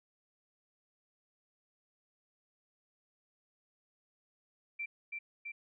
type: tone with echo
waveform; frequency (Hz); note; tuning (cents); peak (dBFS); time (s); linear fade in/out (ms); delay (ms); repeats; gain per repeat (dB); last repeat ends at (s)
sine; 2349; D7; 0; -36; 4.79-4.86; 10; 330; 2; -2; 5.52
effects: none